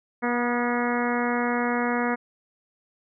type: harmonic tone with a mistuned harmonic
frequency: 241.2 Hz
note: B3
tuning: 41 cents flat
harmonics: 1 / 2 / 3 / 4 / 5 / 6 / 7 / 8 / 9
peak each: -26 / -29 / -31 / -32 / -33 / -34 / -34 / -35 / -36 dBFS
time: 0.22-2.16 s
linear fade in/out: 20 ms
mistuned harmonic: 5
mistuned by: +26 cents
effects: none